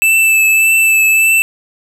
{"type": "tone with vibrato", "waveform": "square", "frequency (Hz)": 2637, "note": "E7", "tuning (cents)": 0, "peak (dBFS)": -8, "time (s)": [0.02, 1.42], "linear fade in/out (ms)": 0, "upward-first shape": "triangle", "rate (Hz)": 1.7, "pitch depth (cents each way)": 21, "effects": []}